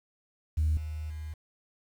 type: tone with level steps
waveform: sine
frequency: 77.6 Hz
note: D#2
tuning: 4 cents flat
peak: -22 / -33 / -35 dBFS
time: 0.57-1.34 s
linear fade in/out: 10 ms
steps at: 0.77 / 1.1 s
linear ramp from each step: 2 ms
effects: tanh soft clip ceiling -20 dBFS + 9-bit